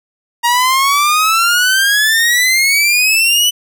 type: exponential sweep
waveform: sawtooth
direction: up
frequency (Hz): 939 to 3000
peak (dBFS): -6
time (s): 0.43-3.51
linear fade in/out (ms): 20
effects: none